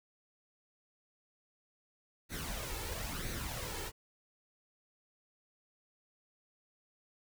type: noise with flanger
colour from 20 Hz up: pink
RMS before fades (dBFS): -40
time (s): 2.29-3.92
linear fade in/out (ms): 50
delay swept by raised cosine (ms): 0.48 to 2.28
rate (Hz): 1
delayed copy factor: +0.6
effects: none